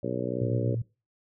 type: harmonic tone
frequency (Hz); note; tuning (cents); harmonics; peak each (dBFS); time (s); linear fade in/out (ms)
61.74; B1; 0; 2 / 3 / 4 / 5 / 6 / 7 / 8 / 9; -36 / -36 / -36 / -36 / -36 / -36 / -36 / -36; 0.03-0.75; 5
type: tone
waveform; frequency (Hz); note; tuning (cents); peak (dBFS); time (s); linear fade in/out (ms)
sine; 115.8; A#2; -11; -27; 0.41-0.82; 5
effects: noise-tail reverb RT60 0.3 s tail -22 dB re dry